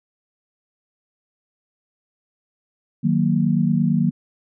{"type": "chord", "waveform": "sine", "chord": "D# minor", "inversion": "none", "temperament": "equal", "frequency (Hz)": [155.56, 185, 233.1], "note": ["D#3", "F#3", "A#3"], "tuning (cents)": [0, 0, 0], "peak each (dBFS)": -20, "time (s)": [3.03, 4.11], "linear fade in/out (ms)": 20, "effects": []}